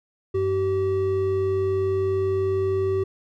triangle tone pair together, 95.9 / 383.6 Hz, G2 / G4, -37 / -37 cents, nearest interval 2 octaves, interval 2400 cents, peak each -26 / -19 dBFS, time 0.34-3.04 s, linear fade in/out 10 ms, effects none

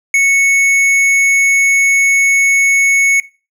sine tone with tanh clipping, 2210 Hz, C#7, 6 cents flat, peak -9 dBFS, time 0.14-3.2 s, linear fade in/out 2 ms, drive 11 dB, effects noise-tail reverb RT60 0.3 s tail -18 dB re dry

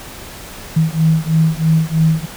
sine beating tone pair, 158.6 / 161.7 Hz, D#3 / E3, +33 / -33 cents, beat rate 3.1 Hz, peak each -14 dBFS, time 0.76-2.26 s, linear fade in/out 10 ms, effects pink hiss -33 dBFS RMS until 2.36 s

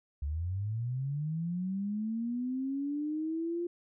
sine linear sweep, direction up, 68.3 to 350 Hz, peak -31 dBFS, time 0.22-3.67 s, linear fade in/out 5 ms, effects none

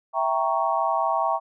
sine chord, E diminished seventh, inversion none, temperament equal, 659.3 / 784 / 932.3 / 1108.7 Hz, E5 / G5 / Bb5 / Db6, 0 / 0 / 0 / 0 cents, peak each -26 dBFS, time 0.13-1.4 s, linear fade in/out 50 ms, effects none

